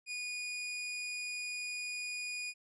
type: tone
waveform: sawtooth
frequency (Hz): 2457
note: D#7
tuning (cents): -22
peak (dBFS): -34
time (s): 0.06-2.54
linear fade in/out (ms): 50
effects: resampled to 22050 Hz